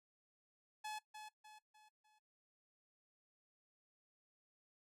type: tone with echo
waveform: sawtooth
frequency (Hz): 855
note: A5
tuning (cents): -50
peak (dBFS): -40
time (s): 0.84-0.99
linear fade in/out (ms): 10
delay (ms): 300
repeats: 4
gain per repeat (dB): -7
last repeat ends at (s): 2.19
effects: noise-tail reverb RT60 0.1 s tail -17 dB re dry + low-pass 11000 Hz 12 dB/octave